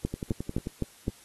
two click trains, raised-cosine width 3 ms, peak -14 / -19 dBFS, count 5 / 7, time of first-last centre 0.05-1.081 / 0.14-0.671 s, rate 3.88 / 11.3 Hz, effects white hiss -55 dBFS RMS until 1.24 s + AAC 32 kbps

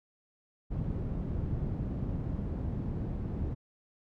white low-pass noise, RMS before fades -34 dBFS, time 0.7-3.55 s, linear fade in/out 20 ms, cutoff 160 Hz, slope 12 dB/octave, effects none

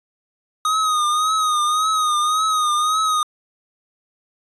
square tone with vibrato, 1244.5 Hz, D#6, in tune, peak -17 dBFS, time 0.65-3.23 s, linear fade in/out 2 ms, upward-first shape triangle, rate 1.8 Hz, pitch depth 66 cents each way, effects resampled to 24000 Hz

